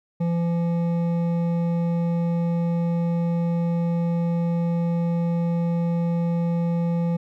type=tone with hard clipping; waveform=triangle; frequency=170 Hz; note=F3; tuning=46 cents flat; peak=-22 dBFS; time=0.2-7.17 s; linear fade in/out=10 ms; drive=13 dB; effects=none